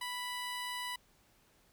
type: tone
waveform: 15% pulse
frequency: 987.8 Hz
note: B5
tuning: in tune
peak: -31 dBFS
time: 0.01-0.96 s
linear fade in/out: 5 ms
effects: pink hiss -68 dBFS RMS until 1.72 s